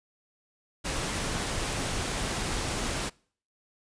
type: noise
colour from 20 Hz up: pink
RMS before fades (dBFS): -31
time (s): 0.84-3.1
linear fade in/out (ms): 20
effects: noise-tail reverb RT60 0.5 s tail -25 dB re dry + resampled to 22050 Hz